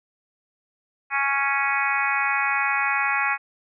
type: harmonic tone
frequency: 277.2 Hz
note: C#4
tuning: in tune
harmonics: 3 / 4 / 5 / 6 / 7 / 8 / 9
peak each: -28 / -28 / -28 / -28 / -28 / -28 / -28 dBFS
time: 1.1-3.38 s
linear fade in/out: 50 ms
effects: none